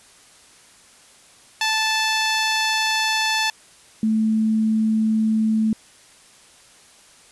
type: tone pair in turn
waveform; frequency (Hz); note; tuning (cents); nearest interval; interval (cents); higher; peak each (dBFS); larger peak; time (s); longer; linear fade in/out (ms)
10% pulse / sine; 877 / 219.2; A5 / A3; -6 / -6; 2 octaves; 2400; first; -10 / -16; first; 1.61-3.5 / 4.03-5.73; first; 2
effects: white hiss -50 dBFS RMS until 7.31 s + resampled to 24000 Hz